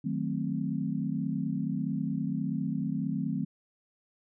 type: chord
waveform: sine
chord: D# diminished seventh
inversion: none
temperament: equal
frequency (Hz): 155.56 / 185 / 220 / 261.6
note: D#3 / F#3 / A3 / C4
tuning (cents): 0 / 0 / 0 / 0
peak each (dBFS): -34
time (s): 0.04-3.45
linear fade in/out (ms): 10
effects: none